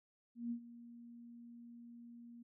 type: tone with ADSR envelope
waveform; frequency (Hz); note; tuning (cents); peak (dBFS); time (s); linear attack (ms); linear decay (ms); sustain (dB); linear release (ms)
sine; 236.3; A#3; +24; -36; 0.35-2.43; 160; 85; -16; 10
effects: none